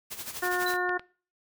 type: noise with tremolo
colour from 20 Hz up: white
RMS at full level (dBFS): -36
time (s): 0.1-0.77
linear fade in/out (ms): 20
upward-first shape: sine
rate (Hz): 12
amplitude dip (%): 70
type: harmonic tone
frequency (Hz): 360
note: F#4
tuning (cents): -47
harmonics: 1 / 2 / 3 / 4 / 5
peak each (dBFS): -31 / -33 / -35 / -32 / -32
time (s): 0.42-0.98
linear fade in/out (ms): 10
type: clicks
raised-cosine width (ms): 0.3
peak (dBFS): -24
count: 4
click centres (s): 0.625 / 0.739 / 0.893 / 0.995
type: tone with exponential decay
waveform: square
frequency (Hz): 4000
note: B7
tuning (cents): +21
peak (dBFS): -31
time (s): 0.66-0.88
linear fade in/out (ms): 5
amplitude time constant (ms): 47
effects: noise-tail reverb RT60 0.4 s tail -22 dB re dry